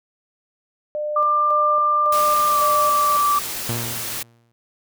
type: tone with tremolo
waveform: sine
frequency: 600 Hz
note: D5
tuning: 37 cents sharp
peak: -22 dBFS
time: 0.95-3.17 s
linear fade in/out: 0 ms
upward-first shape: square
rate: 1.8 Hz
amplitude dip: 55%
type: tone with pitch glide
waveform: sine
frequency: 1191 to 1164.5 Hz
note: D6 to D6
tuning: +24 to -15 cents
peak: -15 dBFS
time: 1.16-3.39 s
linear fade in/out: 5 ms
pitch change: -39 cents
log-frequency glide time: 2.48-2.59 s
type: noise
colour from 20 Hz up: white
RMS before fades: -28 dBFS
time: 2.12-4.23 s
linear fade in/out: 5 ms
type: tone with exponential decay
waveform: sawtooth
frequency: 117.1 Hz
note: A#2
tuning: 8 cents sharp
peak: -18 dBFS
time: 3.69-4.52 s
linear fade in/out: 0 ms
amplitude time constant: 180 ms
effects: none